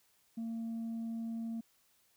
sine tone, 227.9 Hz, A#3, 39 cents flat, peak -34 dBFS, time 0.37-1.61 s, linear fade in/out 10 ms, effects tanh soft clip ceiling -35 dBFS + white hiss -71 dBFS RMS until 2.16 s

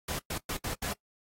pink noise bursts at uneven times, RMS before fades -35 dBFS, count 5, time 0.08-0.19 / 0.3-0.38 / 0.49-0.57 / 0.64-0.74 / 0.82-0.93 s, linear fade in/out 5 ms, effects noise-tail reverb RT60 0.1 s tail -21 dB re dry + AAC 48 kbps

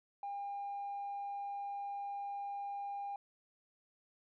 triangle tone with tanh clipping, 804 Hz, G5, 44 cents sharp, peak -39 dBFS, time 0.23-3.16 s, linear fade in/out 2 ms, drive 5 dB, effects none

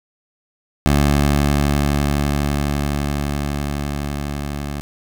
15% pulse tone with level ramp, 71.9 Hz, D2, 36 cents flat, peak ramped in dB -6 to -18 dBFS, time 0.86-4.81 s, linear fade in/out 0 ms, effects none

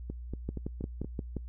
two click trains, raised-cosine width 3 ms, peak -24 / -21 dBFS, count 5 / 6, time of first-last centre 0.1-1.046 / 0.49-1.367 s, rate 4.23 / 5.7 Hz, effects noise-tail reverb RT60 0.1 s tail -24 dB re dry + added 60 Hz sine -39 dBFS peak until 1.48 s

